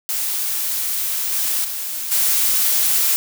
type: noise with level steps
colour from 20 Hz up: blue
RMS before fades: -22 / -20 / -26 / -17 dBFS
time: 0.09-3.16 s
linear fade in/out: 0 ms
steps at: 1.32 / 1.64 / 2.11 s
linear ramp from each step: 10 ms
effects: none